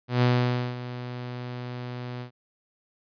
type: tone with ADSR envelope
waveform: sawtooth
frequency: 123.47 Hz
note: B2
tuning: in tune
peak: -14 dBFS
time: 0.08-2.31 s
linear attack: 140 ms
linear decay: 530 ms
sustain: -15 dB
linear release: 100 ms
effects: resampled to 11025 Hz